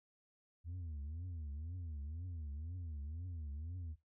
sine tone with vibrato, 80.3 Hz, E2, 45 cents flat, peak -39 dBFS, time 0.64-3.96 s, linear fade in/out 50 ms, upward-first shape triangle, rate 2 Hz, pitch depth 250 cents each way, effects noise-tail reverb RT60 0.2 s tail -19 dB re dry + tanh soft clip ceiling -41 dBFS

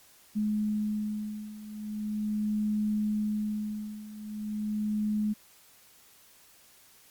sine beating tone pair, 211.4 / 211.8 Hz, G#3 / G#3, +31 / +34 cents, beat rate 0.4 Hz, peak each -33 / -30 dBFS, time 0.35-5.34 s, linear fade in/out 20 ms, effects white hiss -58 dBFS RMS until 7.1 s + Opus 48 kbps

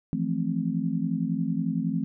sine chord, F major seventh, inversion third, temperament just, 163.7 / 174.61 / 218.3 / 261.9 Hz, E3 / F3 / A3 / C4, -12 / 0 / -13 / +2 cents, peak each -30 dBFS, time 0.13-2.04 s, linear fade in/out 0 ms, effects none

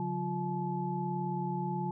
sine tone cluster, 142.5 / 181.1 / 352.4 / 861 Hz, C#3 / F#3 / F4 / A5, +48 / -37 / +16 / -38 cents, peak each -37 / -35 / -40 / -36 dBFS, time 0-1.91 s, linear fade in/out 2 ms, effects none

